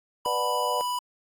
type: tone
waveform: square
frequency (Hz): 987.8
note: B5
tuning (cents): 0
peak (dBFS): -27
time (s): 0.25-0.99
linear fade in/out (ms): 5
type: chord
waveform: sine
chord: B minor seventh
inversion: none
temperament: equal with one note detuned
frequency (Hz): 493.9 / 596.2 / 740 / 880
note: B4 / D5 / F#5 / A5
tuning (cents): 0 / +26 / 0 / 0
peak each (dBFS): -31 / -31 / -33 / -36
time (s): 0.26-0.81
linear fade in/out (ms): 0
effects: AAC 64 kbps